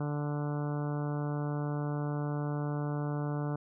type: harmonic tone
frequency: 146.83 Hz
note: D3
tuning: in tune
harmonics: 1 / 2 / 3 / 4 / 5 / 6 / 7 / 8 / 9 / 10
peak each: -32 / -38 / -42 / -44 / -46 / -48 / -49 / -50 / -51 / -52 dBFS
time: 0-3.56 s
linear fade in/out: 5 ms
effects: none